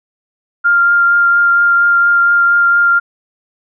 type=tone with vibrato; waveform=sine; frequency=1396.9 Hz; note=F6; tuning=in tune; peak=-7 dBFS; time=0.64-3 s; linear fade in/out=20 ms; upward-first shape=triangle; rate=4.3 Hz; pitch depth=13 cents each way; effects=none